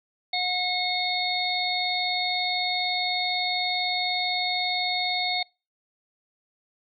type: harmonic tone with a mistuned harmonic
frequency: 724 Hz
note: F#5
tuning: 38 cents flat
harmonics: 1 / 3 / 5 / 6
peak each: -29 / -29 / -29 / -29 dBFS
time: 0.33-5.43 s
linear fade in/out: 5 ms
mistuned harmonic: 5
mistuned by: +27 cents
effects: noise-tail reverb RT60 0.3 s tail -26 dB re dry + MP3 96 kbps